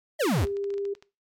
square exponential sweep, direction down, 684 to 65.41 Hz, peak -22 dBFS, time 0.19-0.46 s, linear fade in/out 20 ms
clicks, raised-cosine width 0.2 ms, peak -31 dBFS, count 11, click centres 0.392 / 0.429 / 0.471 / 0.569 / 0.642 / 0.704 / 0.74 / 0.781 / 0.853 / 0.951 / 1.025 s
sine tone, 400 Hz, G4, 35 cents sharp, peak -27 dBFS, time 0.42-0.94 s, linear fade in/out 10 ms
effects noise-tail reverb RT60 0.3 s tail -20 dB re dry + MP3 96 kbps

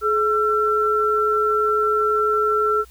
sine tone pair together, 425.3 / 1347 Hz, G#4 / E6, +41 / +37 cents, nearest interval octave + minor sixth, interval 1996 cents, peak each -20 / -18 dBFS, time 0.01-2.85 s, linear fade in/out 50 ms, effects added 60 Hz sine -46 dBFS peak until 2.9 s + white hiss -53 dBFS RMS until 2.9 s

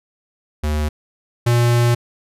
square tone pair in turn, 75.5 / 119.47 Hz, D2 / A#2, +48 / +43 cents, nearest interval minor sixth, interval 795 cents, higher second, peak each -18 / -13 dBFS, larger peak second, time 0.63-0.89 / 1.46-1.95 s, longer second, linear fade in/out 10 ms, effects resampled to 32000 Hz

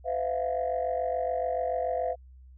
sine tone cluster, 508 / 655 / 702 Hz, B4 / E5 / F5, +49 / -11 / +9 cents, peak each -30 dBFS, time 0.04-2.16 s, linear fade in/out 50 ms, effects tanh soft clip ceiling -20 dBFS + added 64 Hz sine -48 dBFS peak until 2.57 s

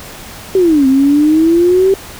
sine exponential two-way sweep, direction down then up, 392 to 261.6 to 392 Hz, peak -6 dBFS, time 0.55-1.94 s, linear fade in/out 2 ms, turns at 0.87 s, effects pink hiss -31 dBFS RMS until 2.19 s

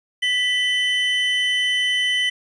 triangle tone pair together, 1975.5 / 3035 Hz, B6 / F#7, 0 / +43 cents, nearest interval perfect fifth, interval 743 cents, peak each -19 dBFS, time 0.22-2.3 s, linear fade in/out 10 ms, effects resampled to 24000 Hz + 9-bit

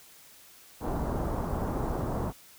pink low-pass noise, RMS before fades -31 dBFS, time 0.8-2.33 s, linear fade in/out 50 ms, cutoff 1100 Hz, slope 24 dB/octave, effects white hiss -54 dBFS RMS until 2.58 s

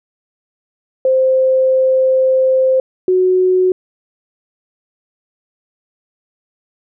sine tone pair in turn, 522 / 369.1 Hz, C5 / F#4, -4 / -4 cents, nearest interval tritone, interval 600 cents, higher first, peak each -9 dBFS, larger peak neither, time 1.05-2.8 / 3.08-3.72 s, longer first, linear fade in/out 2 ms, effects none

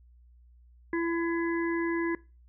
harmonic tone, 336 Hz, E4, 33 cents sharp, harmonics 1 / 3 / 5 / 6, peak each -27 / -38 / -36 / -39 dBFS, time 0.93-2.15 s, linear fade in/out 2 ms, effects noise-tail reverb RT60 0.3 s tail -21 dB re dry + added 60 Hz sine -54 dBFS peak until 2.48 s

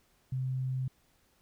sine tone, 130 Hz, C3, 11 cents flat, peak -30 dBFS, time 0.32-0.88 s, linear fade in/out 5 ms, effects pink hiss -69 dBFS RMS until 1.41 s

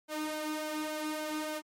sawtooth tone with flanger, 307.2 Hz, D#4, 22 cents flat, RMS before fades -36 dBFS, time 0.08-1.62 s, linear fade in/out 50 ms, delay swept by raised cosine 1.3 to 2.5 ms, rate 3.5 Hz, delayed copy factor +0.6, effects MP3 64 kbps

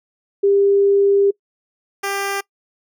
sine / 10% pulse tone pair in turn, 398.9 / 396.9 Hz, G4 / G4, +30 / +22 cents, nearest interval unison, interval 8 cents, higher first, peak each -11 / -12 dBFS, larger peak first, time 0.43-1.31 / 2.03-2.41 s, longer first, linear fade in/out 10 ms, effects noise-tail reverb RT60 0.1 s tail -23 dB re dry

